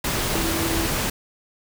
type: tone in noise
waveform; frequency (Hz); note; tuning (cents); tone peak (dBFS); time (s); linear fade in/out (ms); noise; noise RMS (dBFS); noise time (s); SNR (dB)
sine; 329.6; E4; 0; -26; 0.35-0.86; 5; pink; -24; 0.04-1.1; -5
effects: none